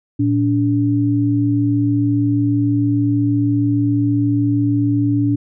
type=tone pair together; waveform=sine; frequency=114.3 / 287.9 Hz; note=A#2 / D4; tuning=-34 / -34 cents; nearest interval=octave + major third; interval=1600 cents; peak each=-17 / -15 dBFS; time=0.19-5.36 s; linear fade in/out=10 ms; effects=none